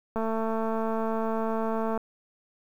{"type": "click train", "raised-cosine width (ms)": 1, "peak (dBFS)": -17, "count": 406, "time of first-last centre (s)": [0.16, 1.976], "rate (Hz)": 223, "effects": ["9-bit"]}